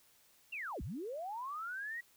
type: linear two-way sweep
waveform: sine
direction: down then up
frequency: 2829 to 45.59 to 1938 Hz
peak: -39 dBFS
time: 0.52-2.01 s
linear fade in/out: 10 ms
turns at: 0.82 s
effects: white hiss -67 dBFS RMS until 2.16 s